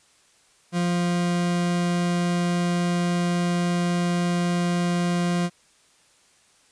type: tone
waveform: 40% pulse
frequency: 174.9 Hz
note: F3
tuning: 3 cents sharp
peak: -20 dBFS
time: 0.72-5.5 s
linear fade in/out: 50 ms
effects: white hiss -59 dBFS RMS until 6.71 s + resampled to 22050 Hz